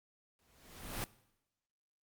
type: noise with exponential growth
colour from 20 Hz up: pink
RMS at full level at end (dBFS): -36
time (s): 0.39-1.04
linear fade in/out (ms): 0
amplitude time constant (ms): 140
effects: noise-tail reverb RT60 0.9 s tail -20 dB re dry + Opus 48 kbps